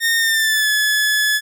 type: tone with pitch glide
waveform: sawtooth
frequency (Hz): 1836 to 1713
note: A#6 to A6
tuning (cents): -27 to -47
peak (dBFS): -11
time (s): 0-1.41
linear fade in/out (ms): 50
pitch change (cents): -120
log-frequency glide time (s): 0.18-0.7
effects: none